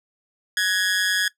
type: tone with amplitude modulation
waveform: sawtooth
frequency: 1674 Hz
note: G#6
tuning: 13 cents sharp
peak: -12 dBFS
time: 0.57-1.28 s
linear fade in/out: 2 ms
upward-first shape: sine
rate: 190 Hz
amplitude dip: 75%
effects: noise-tail reverb RT60 0.1 s tail -18 dB re dry + low-pass 11000 Hz 12 dB/octave